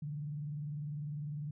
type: tone with vibrato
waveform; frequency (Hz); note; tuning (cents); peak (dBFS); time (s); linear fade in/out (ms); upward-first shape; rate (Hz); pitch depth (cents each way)
sine; 147.8; D3; +11; -37; 0.02-1.51; 5; square; 20; 93
effects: none